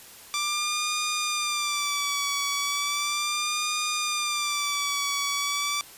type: tone with vibrato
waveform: 10% pulse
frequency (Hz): 1174.7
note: D6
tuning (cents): 0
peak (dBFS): -17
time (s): 0.34-5.81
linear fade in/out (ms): 0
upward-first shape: sine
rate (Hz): 0.36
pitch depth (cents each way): 61
effects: white hiss -47 dBFS RMS until 5.97 s + resampled to 32000 Hz